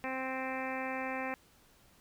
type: harmonic tone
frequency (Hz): 261.6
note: C4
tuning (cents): 0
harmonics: 1 / 2 / 3 / 4 / 5 / 6 / 7 / 8 / 9 / 10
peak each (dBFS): -41 / -41 / -41 / -44 / -49 / -48 / -43 / -47 / -45 / -48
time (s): 0.04-1.34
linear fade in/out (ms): 0
effects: pink hiss -64 dBFS RMS until 2 s